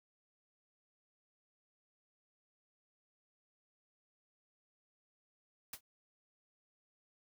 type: noise with exponential decay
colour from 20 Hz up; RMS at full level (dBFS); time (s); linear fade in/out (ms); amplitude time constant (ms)
white; -39; 5.73-5.81; 5; 17
effects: none